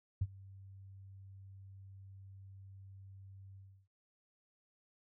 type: tone with ADSR envelope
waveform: sine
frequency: 96.9 Hz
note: G2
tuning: 20 cents flat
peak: -28 dBFS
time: 0.21-3.88 s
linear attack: 8 ms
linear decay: 44 ms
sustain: -23 dB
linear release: 320 ms
effects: none